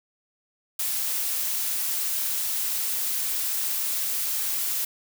blue noise, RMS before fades -27 dBFS, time 0.79-4.85 s, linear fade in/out 5 ms, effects none

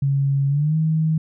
sine tone with pitch glide, 138.59 to 158.28 Hz, C#3 to D#3, 0 to +30 cents, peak -16 dBFS, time 0.02-1.18 s, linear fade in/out 5 ms, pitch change +230 cents, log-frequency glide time 0.48-0.76 s, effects none

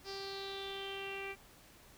sawtooth tone with low-pass filter sweep, 392 Hz, G4, in tune, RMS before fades -43 dBFS, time 0.04-1.36 s, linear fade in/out 50 ms, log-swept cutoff 5000 to 2400 Hz, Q 7, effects pink hiss -60 dBFS RMS until 1.97 s

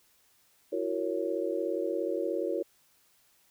sine chord, F# dominant seventh, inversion third, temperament just, 333 / 370 / 462.5 / 555 Hz, E4 / F#4 / A#4 / C#5, +18 / 0 / -14 / +2 cents, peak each -34 dBFS, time 0.72-2.63 s, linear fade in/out 10 ms, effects white hiss -66 dBFS RMS until 3.5 s

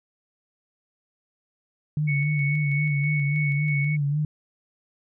sine tone with vibrato, 146.8 Hz, D3, in tune, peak -21 dBFS, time 1.97-4.25 s, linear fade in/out 2 ms, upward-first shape sine, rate 3.7 Hz, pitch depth 63 cents each way
sine tone with tremolo, 2217 Hz, C#7, in tune, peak -26 dBFS, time 2.07-3.97 s, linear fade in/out 20 ms, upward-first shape square, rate 3.1 Hz, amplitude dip 30%
effects none

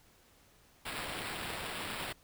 violet noise with sample-and-hold, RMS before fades -40 dBFS, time 0.85-2.13 s, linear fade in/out 10 ms, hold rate 6300 Hz, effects pink hiss -64 dBFS RMS until 2.23 s

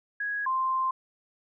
sine tone pair in turn, 1661.2 / 1046.5 Hz, G#6 / C6, 0 / 0 cents, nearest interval minor sixth, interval 800 cents, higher first, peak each -28 / -24 dBFS, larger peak second, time 0.2-0.46 / 0.46-0.91 s, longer second, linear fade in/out 5 ms, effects none

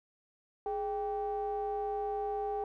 triangle ring-modulated tone, 185 Hz, F#3, in tune, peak -27 dBFS, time 0.66-2.64 s, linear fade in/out 2 ms, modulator 603 Hz, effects none

